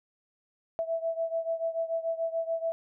sine beating tone pair, 657 / 663.9 Hz, E5 / E5, -6 / +12 cents, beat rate 6.9 Hz, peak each -30 / -33 dBFS, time 0.79-2.72 s, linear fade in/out 0 ms, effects none

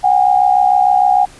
sine tone pair together, 740 / 806.6 Hz, F#5 / G5, 0 / +49 cents, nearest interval minor second, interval 149 cents, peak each -11 dBFS, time 0.03-1.26 s, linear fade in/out 20 ms, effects pink hiss -41 dBFS RMS until 1.39 s + resampled to 24000 Hz

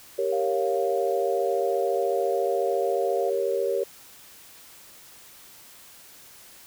sine chord, G diminished, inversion none, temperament equal, 392 / 466.2 / 554.4 Hz, G4 / Bb4 / Db5, 0 / 0 / 0 cents, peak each -27 dBFS, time 0.18-3.84 s, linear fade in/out 10 ms
sine tone, 698.5 Hz, F5, in tune, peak -29 dBFS, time 0.32-3.3 s, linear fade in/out 10 ms
effects white hiss -49 dBFS RMS until 6.66 s

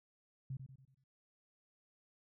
sine tone with echo, 132.9 Hz, C3, 27 cents sharp, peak -39 dBFS, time 0.5-0.57 s, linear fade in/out 5 ms, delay 94 ms, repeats 5, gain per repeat -7 dB, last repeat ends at 1.04 s, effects none

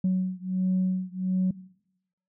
sine beating tone pair, 185 / 186.4 Hz, F#3 / F#3, 0 / +13 cents, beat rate 1.4 Hz, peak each -25 dBFS, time 0.04-1.51 s, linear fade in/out 5 ms, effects noise-tail reverb RT60 0.8 s tail -21 dB re dry + tanh soft clip ceiling -18 dBFS

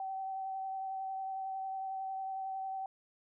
sine tone with vibrato, 768 Hz, G5, 36 cents flat, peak -36 dBFS, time 0-2.86 s, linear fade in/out 2 ms, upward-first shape sine, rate 11 Hz, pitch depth 14 cents each way, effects none

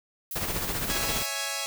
violet noise, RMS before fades -35 dBFS, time 0.31-1.26 s, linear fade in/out 2 ms
pink noise with tremolo, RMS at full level -29 dBFS, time 0.35-1.23 s, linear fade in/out 10 ms, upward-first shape triangle, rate 15 Hz, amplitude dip 65%
5% pulse chord, C# minor, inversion none, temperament equal, 554.4 / 659.3 / 830.6 Hz, C#5 / E5 / G#5, 0 / 0 / 0 cents, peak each -23 / -23 / -21 dBFS, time 0.9-1.66 s, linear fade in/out 0 ms
effects none

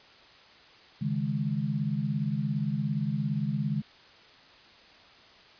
sine chord, C# suspended second, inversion none, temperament just, 138.59 / 155.92 / 207.9 Hz, C#3 / D#3 / G#3, 0 / +4 / +2 cents, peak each -31 dBFS, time 1.01-3.82 s, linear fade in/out 10 ms, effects white hiss -54 dBFS RMS until 5.59 s + resampled to 11025 Hz

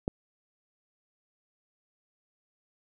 click, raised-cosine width 2 ms, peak -15 dBFS, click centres 0.079 s, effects none

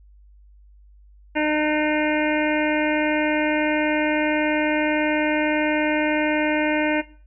harmonic tone with a mistuned harmonic, 303.6 Hz, D#4, 42 cents flat, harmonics 1 / 2 / 3 / 5 / 6 / 7 / 8 / 9, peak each -22 / -25 / -27 / -29 / -30 / -30 / -31 / -32 dBFS, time 1.35-7.02 s, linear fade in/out 20 ms, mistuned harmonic 9, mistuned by +30 cents, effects noise-tail reverb RT60 0.4 s tail -18 dB re dry + added 50 Hz sine -47 dBFS peak until 7.26 s

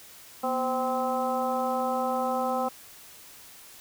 harmonic tone with a mistuned harmonic, 259 Hz, C4, 17 cents flat, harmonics 1 / 2 / 3 / 4 / 5, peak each -33 / -30 / -29 / -34 / -34 dBFS, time 0.43-2.69 s, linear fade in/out 10 ms, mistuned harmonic 1, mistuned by -110 cents, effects white hiss -49 dBFS RMS until 3.8 s

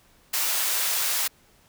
white high-pass noise, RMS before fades -25 dBFS, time 0.33-1.28 s, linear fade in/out 10 ms, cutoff 690 Hz, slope 12 dB/octave, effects pink hiss -59 dBFS RMS until 1.68 s

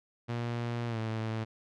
sawtooth tone with pitch glide, 118.6 to 111.3 Hz, A#2 to A2, +30 to +20 cents, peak -28 dBFS, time 0.28-1.45 s, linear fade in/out 20 ms, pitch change -110 cents, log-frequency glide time 0.87-0.99 s, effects low-pass 4000 Hz 12 dB/octave

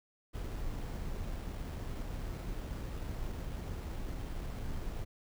brown noise with sample-and-hold, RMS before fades -39 dBFS, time 0.33-5.05 s, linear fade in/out 20 ms, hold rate 6300 Hz, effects none

